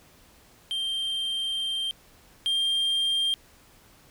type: tone pair in turn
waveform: triangle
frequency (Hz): 3161 / 3190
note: G7 / G7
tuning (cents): +14 / +30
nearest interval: unison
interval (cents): 16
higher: second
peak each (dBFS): -25 / -21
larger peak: second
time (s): 0.71-1.91 / 2.46-3.34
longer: first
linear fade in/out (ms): 0
effects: pink hiss -56 dBFS RMS until 4.1 s